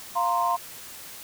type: chord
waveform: sine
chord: F suspended fourth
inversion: none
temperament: just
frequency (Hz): 698.5 / 931.3 / 1047.7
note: F5 / Bb5 / C6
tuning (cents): 0 / -2 / +2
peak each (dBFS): -26 / -26 / -24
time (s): 0.15-0.57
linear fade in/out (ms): 20
effects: tanh soft clip ceiling -12 dBFS + white hiss -42 dBFS RMS until 1.23 s